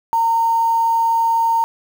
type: tone with quantisation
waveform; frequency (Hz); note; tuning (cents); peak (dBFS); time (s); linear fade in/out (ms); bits
sine; 916; A#5; -31; -13; 0.13-1.64; 0; 6
effects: none